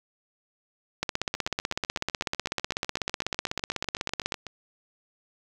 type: two click trains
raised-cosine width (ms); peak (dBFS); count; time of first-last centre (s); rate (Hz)
0.2; -19 / -9; 26 / 54; 1.35-4.467 / 1.03-4.322; 8.02 / 16.1
effects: 8-bit